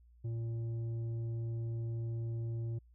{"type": "tone with tanh clipping", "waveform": "sine", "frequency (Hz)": 115.2, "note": "A#2", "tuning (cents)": -20, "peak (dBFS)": -36, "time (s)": [0.24, 2.79], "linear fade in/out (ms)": 10, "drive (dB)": 7, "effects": ["added 59 Hz sine -59 dBFS peak until 2.94 s"]}